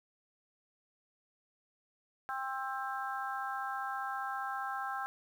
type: harmonic tone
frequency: 265 Hz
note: C4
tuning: 22 cents sharp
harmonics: 3 / 4 / 5 / 6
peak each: -39 / -42 / -40 / -42 dBFS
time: 2.29-5.06 s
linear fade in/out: 0 ms
effects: 10-bit